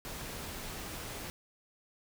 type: noise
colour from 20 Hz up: pink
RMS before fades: -42 dBFS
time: 0.05-1.3 s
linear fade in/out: 0 ms
effects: none